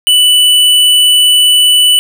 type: tone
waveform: square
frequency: 2975 Hz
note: F#7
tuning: 9 cents sharp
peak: -5 dBFS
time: 0.07-1.99 s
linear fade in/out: 0 ms
effects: none